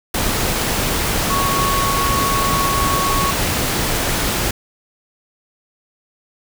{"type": "tone in noise", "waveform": "sine", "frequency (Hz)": 1108.7, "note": "C#6", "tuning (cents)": 0, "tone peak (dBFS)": -18, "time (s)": [1.3, 3.31], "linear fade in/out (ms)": 5, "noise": "pink", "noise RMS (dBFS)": -19, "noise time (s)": [0.14, 4.51], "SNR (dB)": -2, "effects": []}